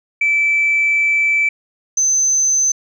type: tone pair in turn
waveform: sine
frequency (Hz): 2319 / 6157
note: D7 / G8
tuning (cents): -22 / -32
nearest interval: octave + perfect fourth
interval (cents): 1690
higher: second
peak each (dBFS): -11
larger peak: neither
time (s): 0.21-1.49 / 1.97-2.72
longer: first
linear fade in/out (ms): 5
effects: tanh soft clip ceiling -8 dBFS